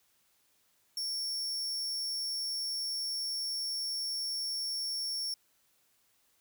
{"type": "tone", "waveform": "40% pulse", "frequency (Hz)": 5470, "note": "F8", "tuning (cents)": -37, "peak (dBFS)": -32, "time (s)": [0.97, 5.34], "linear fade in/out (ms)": 2, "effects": ["white hiss -71 dBFS RMS until 6.4 s"]}